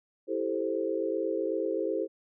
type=chord; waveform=sine; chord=A minor seventh; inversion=second; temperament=equal; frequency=329.6 / 392 / 440 / 523.3 Hz; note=E4 / G4 / A4 / C5; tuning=0 / 0 / 0 / 0 cents; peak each=-33 dBFS; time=0.27-2.08 s; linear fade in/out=50 ms; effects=none